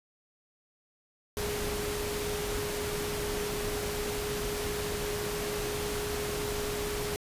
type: tone in noise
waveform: sine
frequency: 415.3 Hz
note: G#4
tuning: in tune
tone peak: -34 dBFS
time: 1.37-7.16 s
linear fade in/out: 0 ms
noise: pink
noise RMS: -35 dBFS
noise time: 1.37-7.16 s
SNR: -2 dB
effects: resampled to 32000 Hz